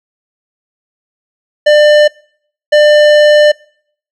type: tone bursts at uneven times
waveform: square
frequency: 597 Hz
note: D5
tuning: 28 cents sharp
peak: -4 dBFS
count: 2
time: 1.66-2.08 / 2.72-3.52 s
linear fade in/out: 10 ms
effects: noise-tail reverb RT60 0.6 s tail -25 dB re dry + low-pass 4000 Hz 12 dB/octave